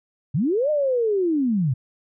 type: linear two-way sweep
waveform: sine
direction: up then down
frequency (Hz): 116.7 to 617 to 116.7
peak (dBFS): -18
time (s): 0.34-1.74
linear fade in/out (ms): 10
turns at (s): 0.7
effects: none